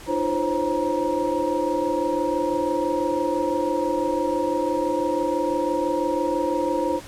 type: tone cluster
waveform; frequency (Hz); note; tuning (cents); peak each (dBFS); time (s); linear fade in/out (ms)
sine; 302.4 / 342.7 / 513 / 539 / 944; D#4 / F4 / C5 / C#5 / A#5; -49 / -33 / -34 / -49 / +22; -27; 0.06-7.01; 50
effects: pink hiss -42 dBFS RMS until 7.07 s + low-pass 11000 Hz 12 dB/octave

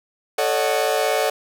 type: chord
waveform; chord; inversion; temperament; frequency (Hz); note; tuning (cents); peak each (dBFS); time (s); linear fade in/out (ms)
40% pulse; D# half-diminished seventh; second; equal with one note detuned; 440 / 554.4 / 611.2 / 740; A4 / C#5 / D#5 / F#5; 0 / 0 / -31 / 0; -23; 0.38-1.3; 5
effects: none

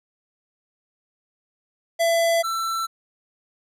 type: tone pair in turn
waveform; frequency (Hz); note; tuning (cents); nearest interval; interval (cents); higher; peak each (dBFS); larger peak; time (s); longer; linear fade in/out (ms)
square; 670 / 1337.7; E5 / E6; +28 / +25; octave; 1197; second; -18 / -24; first; 1.99-2.43 / 2.43-2.87; neither; 20
effects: resampled to 32000 Hz

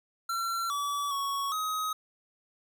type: tone with pitch steps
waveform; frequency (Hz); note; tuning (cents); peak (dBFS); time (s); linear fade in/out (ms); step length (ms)
square; 1359 / 1147 / 1113 / 1264; F6 / D6 / C#6 / D#6; -48 / -41 / +7 / +27; -30; 0.29-1.93; 5; 410
effects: none

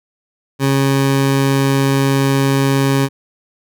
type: tone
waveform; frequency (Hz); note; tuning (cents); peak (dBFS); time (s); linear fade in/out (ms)
20% pulse; 136.8; C#3; -23; -7; 0.59-3.09; 50
effects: none

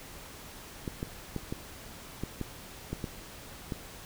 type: clicks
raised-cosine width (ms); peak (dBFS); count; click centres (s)
3; -20; 9; 0.878 / 1.029 / 1.363 / 1.525 / 2.236 / 2.413 / 2.93 / 3.042 / 3.722
effects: pink hiss -47 dBFS RMS until 4.05 s

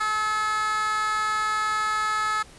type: tone with high-pass filter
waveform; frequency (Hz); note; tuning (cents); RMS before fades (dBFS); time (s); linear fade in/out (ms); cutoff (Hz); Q
15% pulse; 429.7; A4; -41; -25; 0-2.43; 10; 1300; 3
effects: pink hiss -49 dBFS RMS until 2.58 s + resampled to 24000 Hz

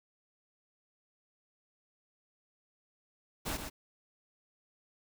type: noise with echo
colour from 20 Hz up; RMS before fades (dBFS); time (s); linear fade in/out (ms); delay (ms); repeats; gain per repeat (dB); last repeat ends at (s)
pink; -36; 3.45-3.58; 20; 120; 1; -6; 3.7
effects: none

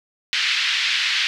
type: band-pass noise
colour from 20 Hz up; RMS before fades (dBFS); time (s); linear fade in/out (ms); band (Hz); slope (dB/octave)
pink; -21; 0.33-1.27; 0; 1900 to 4400; 24
effects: none

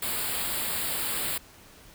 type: band-stop noise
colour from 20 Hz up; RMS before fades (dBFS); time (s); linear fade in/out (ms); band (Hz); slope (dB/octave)
white; -30; 0.02-1.38; 5; 4900 to 7400; 96
effects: pink hiss -52 dBFS RMS until 1.94 s

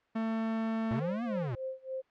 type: tone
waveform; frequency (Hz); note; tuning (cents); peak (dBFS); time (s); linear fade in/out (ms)
45% pulse; 223.6; A3; +28; -30; 0.15-1; 10
type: linear two-way sweep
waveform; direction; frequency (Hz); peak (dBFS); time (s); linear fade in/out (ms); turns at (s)
square; up then down; 109.9 to 244.7 to 109.9; -33; 0.91-1.55; 0; 1.24
type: tone with tremolo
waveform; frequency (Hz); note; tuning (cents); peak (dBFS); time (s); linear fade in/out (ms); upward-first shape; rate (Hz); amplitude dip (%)
sine; 525; C5; +6; -33; 1-2.02; 20; sine; 3.4; 95
effects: white hiss -70 dBFS RMS until 2.1 s + low-pass 2000 Hz 12 dB/octave

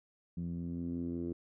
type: tone with low-pass filter sweep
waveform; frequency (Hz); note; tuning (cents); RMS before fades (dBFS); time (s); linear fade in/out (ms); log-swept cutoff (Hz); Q
10% pulse; 85.5; F2; -36; -38; 0.37-1.33; 5; 180 to 330; 3.4
effects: none

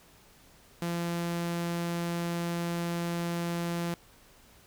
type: tone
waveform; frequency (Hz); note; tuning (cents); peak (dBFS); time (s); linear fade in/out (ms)
sawtooth; 171.1; F3; -35; -26; 0.82-3.94; 2
effects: pink hiss -58 dBFS RMS until 4.66 s

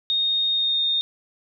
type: tone with pitch glide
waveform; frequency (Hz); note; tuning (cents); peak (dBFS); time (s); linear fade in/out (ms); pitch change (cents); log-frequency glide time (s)
sine; 3703 to 3671; A#7 to A#7; -12 to -27; -19; 0.1-1.01; 0; -15; 0.5-0.83
effects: none

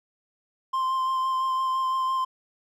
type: tone with vibrato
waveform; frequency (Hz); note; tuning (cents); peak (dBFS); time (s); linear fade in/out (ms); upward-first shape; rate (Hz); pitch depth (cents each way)
triangle; 1046.5; C6; 0; -21; 0.73-2.25; 10; sine; 5.9; 14
effects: none

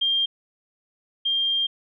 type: tone pair in turn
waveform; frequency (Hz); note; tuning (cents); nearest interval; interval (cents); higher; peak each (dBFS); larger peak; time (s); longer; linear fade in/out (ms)
sine; 3197 / 3197; G7 / G7; +33 / +33; unison; 0; neither; -19 / -20; first; 0.01-0.26 / 1.25-1.67; second; 10
effects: none

